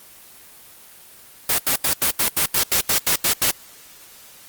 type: noise bursts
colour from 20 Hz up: white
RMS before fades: -18 dBFS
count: 12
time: 1.49-3.51 s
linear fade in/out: 5 ms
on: 95 ms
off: 80 ms
effects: white hiss -45 dBFS RMS until 4.48 s + Opus 24 kbps